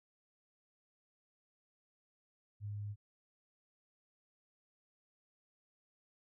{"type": "tone", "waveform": "sine", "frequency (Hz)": 103.2, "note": "G#2", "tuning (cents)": -10, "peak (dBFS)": -39, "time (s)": [2.6, 2.96], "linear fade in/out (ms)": 50, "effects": []}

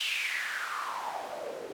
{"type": "noise with band-pass filter sweep", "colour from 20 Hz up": "white", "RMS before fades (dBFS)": -35, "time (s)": [0, 1.73], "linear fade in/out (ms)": 10, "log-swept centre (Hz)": [3000, 410], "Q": 5.6, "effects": []}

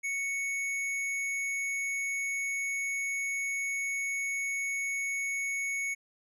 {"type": "tone", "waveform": "square", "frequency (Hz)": 2218, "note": "C#7", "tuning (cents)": 0, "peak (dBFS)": -31, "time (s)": [0.03, 5.95], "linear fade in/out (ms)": 20, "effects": ["low-pass 11000 Hz 12 dB/octave"]}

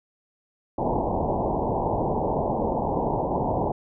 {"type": "low-pass noise", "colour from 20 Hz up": "white", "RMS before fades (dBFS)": -25, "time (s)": [0.78, 3.72], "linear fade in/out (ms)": 5, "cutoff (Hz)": 960, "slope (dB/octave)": 96, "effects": []}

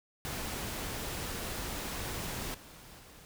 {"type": "noise with level steps", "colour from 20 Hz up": "pink", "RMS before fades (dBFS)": [-38, -52, -54], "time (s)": [0.25, 3.25], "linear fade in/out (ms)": 0, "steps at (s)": [2.54, 2.99], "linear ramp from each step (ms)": 5, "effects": []}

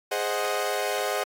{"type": "chord", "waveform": "sawtooth", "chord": "Ab dominant seventh", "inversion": "none", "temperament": "equal", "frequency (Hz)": [415.3, 523.3, 622.3, 740], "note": ["Ab4", "C5", "Eb5", "Gb5"], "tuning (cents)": [0, 0, 0, 0], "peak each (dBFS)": -27, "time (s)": [0.11, 1.24], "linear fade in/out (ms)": 10, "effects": ["AAC 64 kbps"]}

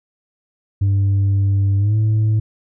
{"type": "tone with pitch glide", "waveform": "sine", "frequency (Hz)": [98.8, 108.37], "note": ["G2", "A2"], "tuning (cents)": [14, -26], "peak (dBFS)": -10, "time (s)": [0.81, 2.4], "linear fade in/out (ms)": 10, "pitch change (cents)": 160, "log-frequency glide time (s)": [1.78, 1.96], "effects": ["tanh soft clip ceiling -12 dBFS"]}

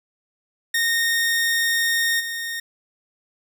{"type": "tone with level steps", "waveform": "sawtooth", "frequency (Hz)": 1846, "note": "A#6", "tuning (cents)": -17, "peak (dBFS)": [-15, -23], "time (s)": [0.74, 2.6], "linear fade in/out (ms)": 5, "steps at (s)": 2.19, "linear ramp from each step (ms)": 20, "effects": []}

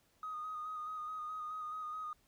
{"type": "tone with vibrato", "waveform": "triangle", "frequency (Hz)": 1244.5, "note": "D#6", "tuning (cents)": 0, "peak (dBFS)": -36, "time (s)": [0.23, 2.13], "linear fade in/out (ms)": 2, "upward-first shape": "square", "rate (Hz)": 4.7, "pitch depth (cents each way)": 22, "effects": ["tanh soft clip ceiling -37 dBFS", "pink hiss -72 dBFS RMS until 2.27 s"]}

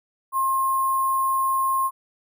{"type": "tone with sample-and-hold", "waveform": "sine", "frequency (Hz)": 1065, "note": "C6", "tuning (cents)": 30, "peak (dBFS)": -19, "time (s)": [0.32, 1.91], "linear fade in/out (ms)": 50, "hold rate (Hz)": 11025, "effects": []}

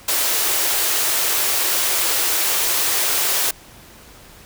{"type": "high-pass noise", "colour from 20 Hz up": "white", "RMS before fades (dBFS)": -19, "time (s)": [0.08, 3.51], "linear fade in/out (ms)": 5, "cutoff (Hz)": 320, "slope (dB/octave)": 48, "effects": ["pink hiss -44 dBFS RMS until 4.45 s"]}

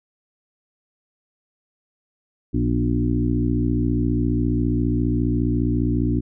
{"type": "harmonic tone with a mistuned harmonic", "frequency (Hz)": 59.9, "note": "A#1", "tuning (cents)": 48, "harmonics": [1, 2, 3, 4, 5, 6], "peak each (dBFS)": [-24, -23, -31, -24, -24, -31], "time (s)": [2.53, 6.21], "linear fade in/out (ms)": 20, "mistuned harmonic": 4, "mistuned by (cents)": 37, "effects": []}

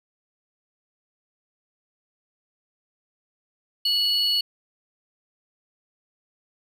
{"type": "tone pair together", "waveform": "triangle", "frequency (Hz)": [2933, 4395], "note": ["F#7", "C#8"], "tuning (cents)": [-16, -16], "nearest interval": "perfect fifth", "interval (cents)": 700, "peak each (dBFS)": [-23, -20], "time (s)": [3.85, 4.41], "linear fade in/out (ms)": 5, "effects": []}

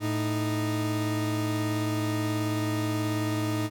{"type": "tone pair together", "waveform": "40% pulse", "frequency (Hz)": [109.56, 310.1], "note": ["A2", "D#4"], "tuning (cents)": [-7, -6], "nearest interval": "octave + tritone", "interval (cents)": 1801, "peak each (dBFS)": -28, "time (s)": [0, 3.7], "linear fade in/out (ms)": 50, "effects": []}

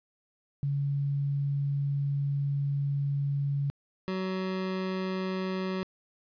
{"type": "tone pair in turn", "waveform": ["sine", "25% pulse"], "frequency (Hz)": [141, 187.58], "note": ["C#3", "F#3"], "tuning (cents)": [30, 24], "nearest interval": "perfect fourth", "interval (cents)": 494, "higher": "second", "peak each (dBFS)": -26, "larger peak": "neither", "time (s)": [[0.63, 3.7], [4.08, 5.83]], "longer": "first", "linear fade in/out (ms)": 0, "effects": ["resampled to 11025 Hz", "11-bit"]}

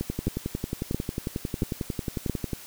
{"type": "two click trains", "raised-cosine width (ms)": 3, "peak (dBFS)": [-15, -12], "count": [29, 4], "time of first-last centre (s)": [[0.01, 2.533], [0.27, 2.297]], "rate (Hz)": [11.1, 1.48], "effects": ["white hiss -45 dBFS RMS until 2.66 s"]}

